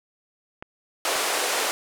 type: clicks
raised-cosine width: 0.5 ms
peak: -21 dBFS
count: 2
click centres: 0.625 / 1.16 s
type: band-pass noise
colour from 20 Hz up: pink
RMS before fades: -25 dBFS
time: 1.05-1.71 s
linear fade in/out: 0 ms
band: 410 to 12000 Hz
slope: 24 dB/octave
effects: none